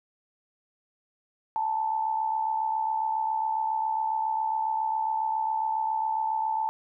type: tone with amplitude modulation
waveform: sine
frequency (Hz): 880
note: A5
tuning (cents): 0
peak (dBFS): -22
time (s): 1.56-6.69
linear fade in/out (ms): 0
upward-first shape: sine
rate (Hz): 67.3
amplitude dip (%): 60
effects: none